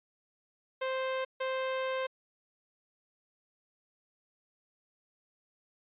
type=tone bursts at uneven times; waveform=sawtooth; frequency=523.3 Hz; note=C5; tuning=in tune; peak=-27 dBFS; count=2; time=0.81-1.25 / 1.4-2.07 s; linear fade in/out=10 ms; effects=resampled to 8000 Hz